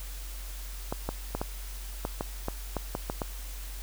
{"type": "clicks", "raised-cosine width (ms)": 1, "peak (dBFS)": -16, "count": 11, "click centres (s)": [0.925, 1.09, 1.35, 1.415, 2.051, 2.209, 2.484, 2.767, 2.951, 3.099, 3.218], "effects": ["added 46 Hz sine -37 dBFS peak until 3.82 s", "white hiss -46 dBFS RMS until 3.82 s"]}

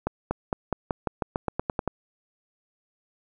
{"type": "accelerating click train", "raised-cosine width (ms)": 1, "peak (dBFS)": -11, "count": 13, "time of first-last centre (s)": [0.07, 1.877], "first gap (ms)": 240, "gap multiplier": 0.91, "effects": []}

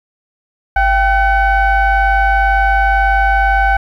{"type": "tone with frequency modulation", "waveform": "sine", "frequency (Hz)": 784, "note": "G5", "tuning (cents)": 0, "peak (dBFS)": -8, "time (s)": [0.76, 3.77], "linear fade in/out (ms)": 5, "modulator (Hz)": 733, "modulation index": 1.2, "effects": ["tanh soft clip ceiling -4 dBFS", "8-bit"]}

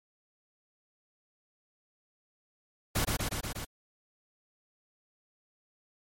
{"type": "noise with echo", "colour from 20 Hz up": "pink", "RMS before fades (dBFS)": -28, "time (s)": [2.95, 3.05], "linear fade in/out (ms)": 10, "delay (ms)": 120, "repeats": 5, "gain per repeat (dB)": -2, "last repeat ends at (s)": 3.65, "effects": ["MP3 64 kbps"]}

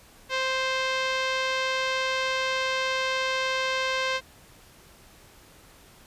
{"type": "tone with low-pass filter", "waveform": "5% pulse", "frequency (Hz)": 523.3, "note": "C5", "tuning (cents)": 0, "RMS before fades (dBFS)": -27, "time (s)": [0.29, 4.21], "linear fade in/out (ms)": 50, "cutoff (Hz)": 3300, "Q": 0.59, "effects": ["pink hiss -53 dBFS RMS until 6.06 s", "resampled to 32000 Hz"]}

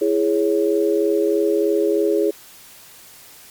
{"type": "chord", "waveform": "sine", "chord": "C# minor", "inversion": "first", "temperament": "just", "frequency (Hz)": [332.6, 415.8, 554.4], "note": ["E4", "G#4", "C#5"], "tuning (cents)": [16, 2, 0], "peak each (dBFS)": [-20, -17, -23], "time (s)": [0.01, 2.31], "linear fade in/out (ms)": 10, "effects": ["white hiss -44 dBFS RMS until 3.5 s", "MP3 96 kbps"]}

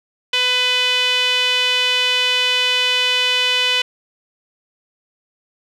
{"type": "tone with band-pass filter", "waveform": "sawtooth", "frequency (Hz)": 500, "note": "B4", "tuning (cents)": 21, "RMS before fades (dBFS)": -17, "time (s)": [0.33, 3.82], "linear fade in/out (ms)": 5, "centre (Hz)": 3000, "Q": 3.8, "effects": []}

